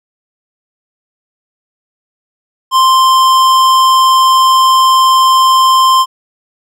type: tone with tanh clipping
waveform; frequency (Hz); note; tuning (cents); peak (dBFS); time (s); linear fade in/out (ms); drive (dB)
sine; 1046.5; C6; 0; -7; 2.71-6.06; 50; 18
effects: none